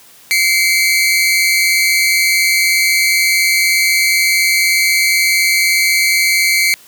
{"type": "tone pair together", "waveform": "sawtooth", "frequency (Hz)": [2093, 2277], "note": ["C7", "C#7"], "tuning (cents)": [0, 46], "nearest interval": "minor second", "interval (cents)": 146, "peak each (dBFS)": -10, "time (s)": [0.31, 6.74], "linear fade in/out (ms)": 0, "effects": ["white hiss -43 dBFS RMS until 6.87 s", "high-pass 100 Hz 12 dB/octave"]}